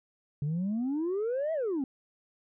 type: exponential two-way sweep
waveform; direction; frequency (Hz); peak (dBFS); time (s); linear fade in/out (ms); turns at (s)
sine; up then down; 139.6 to 662 to 252.3; -26; 0.42-1.84; 2; 1.53
effects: tanh soft clip ceiling -26 dBFS